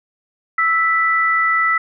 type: tone pair together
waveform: sine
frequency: 1317.4 / 1975.5 Hz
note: E6 / B6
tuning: -1 / 0 cents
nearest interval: perfect fifth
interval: 701 cents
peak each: -16 dBFS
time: 0.58-1.78 s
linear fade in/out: 5 ms
effects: none